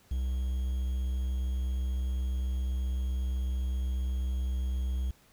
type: tone with quantisation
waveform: triangle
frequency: 63.9 Hz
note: C2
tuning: 40 cents flat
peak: -26 dBFS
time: 0.11-5.11 s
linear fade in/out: 5 ms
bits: 9
effects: pink hiss -62 dBFS RMS until 5.32 s